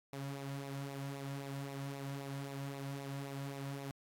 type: tone with flanger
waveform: sawtooth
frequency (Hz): 138.59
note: C#3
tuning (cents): 0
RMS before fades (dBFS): -43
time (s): 0.13-3.91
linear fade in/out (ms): 0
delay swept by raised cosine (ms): 0.62 to 2.62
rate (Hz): 3.8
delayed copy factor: -0.55
effects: AAC 64 kbps